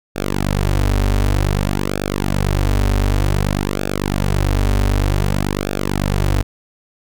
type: tone with flanger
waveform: sawtooth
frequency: 49 Hz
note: G1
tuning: in tune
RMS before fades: -17 dBFS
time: 0.15-6.43 s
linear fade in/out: 20 ms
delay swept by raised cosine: 0.98 to 6.08 ms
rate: 0.54 Hz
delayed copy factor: -0.95
effects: none